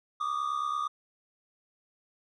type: tone pair together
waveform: triangle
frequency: 1158 / 1226.9 Hz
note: D6 / D#6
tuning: -25 / -25 cents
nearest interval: minor second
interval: 100 cents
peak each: -31 / -29 dBFS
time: 0.2-0.88 s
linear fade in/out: 10 ms
effects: resampled to 24000 Hz